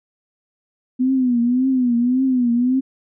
sine tone with vibrato, 250 Hz, B3, 21 cents sharp, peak -14 dBFS, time 0.99-2.81 s, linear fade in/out 20 ms, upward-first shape triangle, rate 1.8 Hz, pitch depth 120 cents each way, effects none

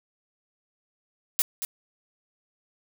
blue noise with echo, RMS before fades -22 dBFS, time 1.39-1.42 s, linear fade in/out 0 ms, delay 230 ms, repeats 1, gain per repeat -9 dB, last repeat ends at 1.65 s, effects none

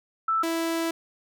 sine / sawtooth tone pair in turn, 1321 / 330.2 Hz, E6 / E4, +3 / +3 cents, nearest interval 2 octaves, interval 2400 cents, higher first, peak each -21 dBFS, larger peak neither, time 0.28-0.43 / 0.43-0.91 s, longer second, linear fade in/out 5 ms, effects none

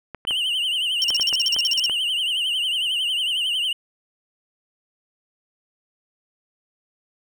clicks, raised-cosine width 0.5 ms, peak -18 dBFS, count 8, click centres 0.147 / 0.251 / 0.309 / 1.105 / 1.198 / 1.328 / 1.564 / 1.897 s
triangle tone with vibrato, 2960 Hz, F#7, in tune, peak -19 dBFS, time 0.27-3.73 s, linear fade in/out 5 ms, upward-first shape triangle, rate 11 Hz, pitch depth 130 cents each way
triangle tone bursts, 5520 Hz, F8, 21 cents flat, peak -17 dBFS, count 14, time 1.02-1.859 s, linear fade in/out 0 ms, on 20 ms, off 43 ms
effects none

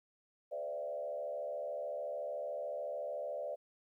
sine tone with frequency modulation, 587.3 Hz, D5, in tune, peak -37 dBFS, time 0.51-3.56 s, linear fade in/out 20 ms, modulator 73.7 Hz, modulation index 1.1, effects 13-bit

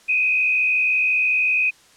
sine tone with frequency modulation, 2506 Hz, D#7, 12 cents sharp, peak -16 dBFS, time 0.08-1.71 s, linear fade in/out 20 ms, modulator 65.6 Hz, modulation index 0.98, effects white hiss -52 dBFS RMS until 1.96 s + low-pass 8000 Hz 12 dB/octave

